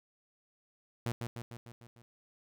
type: tone with echo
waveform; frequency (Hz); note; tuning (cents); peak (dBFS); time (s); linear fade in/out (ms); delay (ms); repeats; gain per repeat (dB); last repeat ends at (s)
sawtooth; 118.2; A#2; +24; -28; 1.06-1.12; 0; 150; 6; -4; 2.02
effects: none